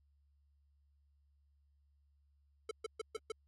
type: tone bursts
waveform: square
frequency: 440 Hz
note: A4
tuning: in tune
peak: -38 dBFS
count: 5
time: 2.69-3.32 s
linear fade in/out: 5 ms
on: 22 ms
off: 130 ms
effects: added 71 Hz sine -69 dBFS peak until 3.47 s + AAC 32 kbps